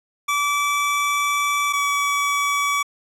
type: tone pair in turn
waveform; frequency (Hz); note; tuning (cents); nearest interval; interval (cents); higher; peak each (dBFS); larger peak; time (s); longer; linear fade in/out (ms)
25% pulse; 1155 / 1141.1; D6 / C#6; -29 / +50; unison; 21; first; -15; neither; 0.28-1.73 / 1.73-2.83; first; 10
effects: low-pass 12000 Hz 12 dB/octave